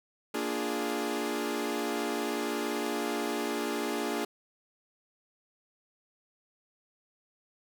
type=chord; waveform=sawtooth; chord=Bb dominant seventh; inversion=none; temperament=equal; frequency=233.1 / 293.7 / 349.2 / 415.3 Hz; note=Bb3 / D4 / F4 / Ab4; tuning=0 / 0 / 0 / 0 cents; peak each=-33 / -31 / -33 / -31 dBFS; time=0.34-4.25 s; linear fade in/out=5 ms; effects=none